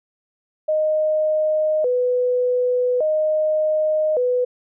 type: tone with vibrato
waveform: sine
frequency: 554.4 Hz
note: C#5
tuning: in tune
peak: -16 dBFS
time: 0.68-4.45 s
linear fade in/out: 10 ms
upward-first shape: square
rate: 0.43 Hz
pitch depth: 190 cents each way
effects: none